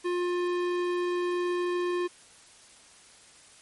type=tone with hard clipping; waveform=sine; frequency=354.4 Hz; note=F4; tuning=25 cents sharp; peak=-28 dBFS; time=0.04-2.08 s; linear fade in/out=20 ms; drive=16 dB; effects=white hiss -54 dBFS RMS until 3.61 s + MP3 48 kbps